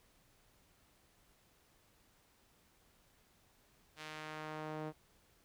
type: tone with band-pass filter sweep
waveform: sawtooth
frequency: 154.7 Hz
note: D#3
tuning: 10 cents flat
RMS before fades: -45 dBFS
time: 3.96-4.93 s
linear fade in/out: 50 ms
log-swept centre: 3100 to 500 Hz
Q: 0.75
effects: pink hiss -70 dBFS RMS until 5.44 s